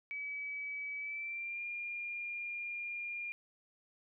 sine tone with pitch glide, 2286 to 2408 Hz, D7 to D7, -47 to +43 cents, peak -38 dBFS, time 0.11-3.32 s, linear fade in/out 0 ms, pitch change +90 cents, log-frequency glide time 0.98-1.64 s, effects none

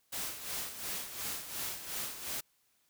white noise with tremolo, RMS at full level -37 dBFS, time 0.12-2.41 s, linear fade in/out 10 ms, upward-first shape sine, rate 2.8 Hz, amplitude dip 65%, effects white hiss -73 dBFS RMS until 2.89 s

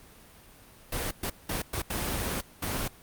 pink noise bursts at uneven times, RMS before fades -31 dBFS, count 6, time 0.92-1.11 / 1.23-1.3 / 1.49-1.62 / 1.73-1.82 / 1.9-2.41 / 2.62-2.88 s, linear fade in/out 5 ms, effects pink hiss -53 dBFS RMS until 3.02 s + Opus 32 kbps

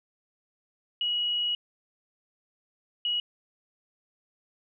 sine tone pair in turn, 2910 / 2910 Hz, F#7 / F#7, -29 / -29 cents, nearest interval unison, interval 0 cents, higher neither, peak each -25 dBFS, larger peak neither, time 1.01-1.55 / 3.05-3.2 s, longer first, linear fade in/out 2 ms, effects none

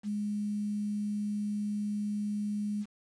sine tone with quantisation, 207.7 Hz, G#3, in tune, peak -30 dBFS, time 0.03-2.86 s, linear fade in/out 50 ms, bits 9, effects resampled to 22050 Hz

